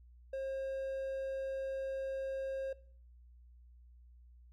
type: tone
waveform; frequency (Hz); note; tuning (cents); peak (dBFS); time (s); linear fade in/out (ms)
triangle; 536; C5; +42; -34; 0.33-2.73; 5
effects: noise-tail reverb RT60 0.5 s tail -20 dB re dry + added 60 Hz sine -56 dBFS peak until 4.52 s